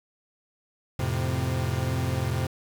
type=chord; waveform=40% pulse; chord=F major; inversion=none; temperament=equal with one note detuned; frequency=87.31 / 110 / 130.13 Hz; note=F2 / A2 / C3; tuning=0 / 0 / -9 cents; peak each=-29 / -30 / -27 dBFS; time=0.99-2.47 s; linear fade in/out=5 ms; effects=8-bit